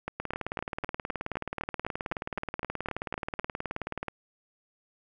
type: two click trains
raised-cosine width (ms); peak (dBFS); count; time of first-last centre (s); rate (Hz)
0.5; -17 / -17; 74 / 14; 0.2-4.083 / 0.08-3.396; 18.8 / 3.92
effects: none